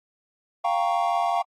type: chord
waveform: triangle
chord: G half-diminished seventh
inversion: third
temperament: equal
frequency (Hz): 698.5 / 784 / 932.3 / 1108.7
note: F5 / G5 / Bb5 / Db6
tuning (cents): 0 / 0 / 0 / 0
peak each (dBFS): -22 / -25 / -27 / -27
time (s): 0.64-1.42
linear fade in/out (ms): 10
effects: AAC 32 kbps